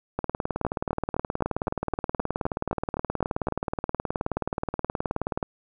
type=two click trains; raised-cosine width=1 ms; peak=-12 / -13 dBFS; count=100 / 12; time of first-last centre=0.19-5.428 / 0.65-3.485 s; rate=18.9 / 3.88 Hz; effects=none